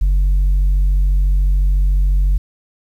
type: tone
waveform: sine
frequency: 47 Hz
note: F#1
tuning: 28 cents sharp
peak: -8 dBFS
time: 0.01-2.38 s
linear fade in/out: 10 ms
effects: tanh soft clip ceiling -10 dBFS + 8-bit